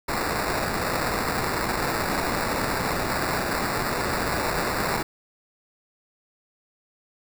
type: noise with sample-and-hold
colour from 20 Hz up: violet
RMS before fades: -26 dBFS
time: 0.08-5.03 s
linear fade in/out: 10 ms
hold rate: 3150 Hz
effects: none